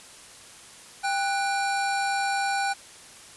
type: tone pair together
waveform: square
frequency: 793.6 / 1480 Hz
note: G5 / F#6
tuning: +21 / 0 cents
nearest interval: major seventh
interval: 1079 cents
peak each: -26 / -30 dBFS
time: 1.03-2.74 s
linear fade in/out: 20 ms
effects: white hiss -47 dBFS RMS until 3.36 s + resampled to 24000 Hz